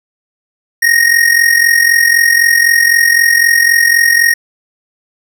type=tone with amplitude modulation; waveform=square; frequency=1864.7 Hz; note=A#6; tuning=in tune; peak=-4 dBFS; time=0.82-4.34 s; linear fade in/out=10 ms; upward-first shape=sine; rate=43.9 Hz; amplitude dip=70%; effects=none